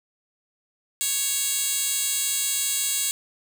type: tone with high-pass filter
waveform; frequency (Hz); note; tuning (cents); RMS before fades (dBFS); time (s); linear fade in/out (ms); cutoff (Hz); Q
10% pulse; 554.4; C#5; 0; -25; 1.01-3.11; 0; 6000; 1.4
effects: 9-bit